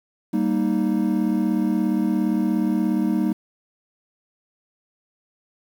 triangle chord, Eb major, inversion first, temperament equal, 196 / 233.1 / 311.1 Hz, G3 / Bb3 / Eb4, 0 / 0 / 0 cents, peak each -21 dBFS, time 0.33-3.33 s, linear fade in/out 10 ms, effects 8-bit

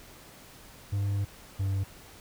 triangle tone pair in turn, 100.3 / 97.28 Hz, G2 / G2, +40 / -13 cents, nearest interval minor second, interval 53 cents, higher first, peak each -24 dBFS, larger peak neither, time 0.92-1.25 / 1.59-1.84 s, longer first, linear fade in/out 10 ms, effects pink hiss -51 dBFS RMS until 2.2 s

